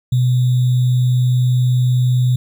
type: tone with sample-and-hold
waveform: sine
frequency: 125.2 Hz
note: B2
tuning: 24 cents sharp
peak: -11 dBFS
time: 0.12-2.36 s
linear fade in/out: 5 ms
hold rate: 3675 Hz
effects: none